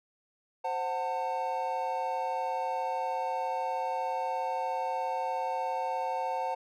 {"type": "chord", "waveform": "triangle", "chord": "F# diminished", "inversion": "second", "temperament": "equal with one note detuned", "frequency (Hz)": [523.3, 740, 896.9], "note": ["C5", "F#5", "A5"], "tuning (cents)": [0, 0, 33], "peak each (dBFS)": [-34, -32, -31], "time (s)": [0.64, 6.55], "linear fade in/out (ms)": 10, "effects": []}